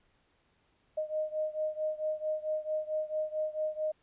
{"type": "beating tone pair", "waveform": "sine", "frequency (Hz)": [617, 621.5], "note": ["D#5", "D#5"], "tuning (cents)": [-15, -2], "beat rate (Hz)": 4.5, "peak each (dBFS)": [-33, -35], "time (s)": [0.97, 3.92], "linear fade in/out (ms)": 10, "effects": ["pink hiss -71 dBFS RMS until 4.02 s", "resampled to 8000 Hz"]}